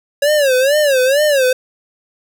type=tone with vibrato; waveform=square; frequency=554.4 Hz; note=C#5; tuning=in tune; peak=-11 dBFS; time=0.22-1.53 s; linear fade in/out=5 ms; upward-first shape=sine; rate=2.2 Hz; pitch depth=160 cents each way; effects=none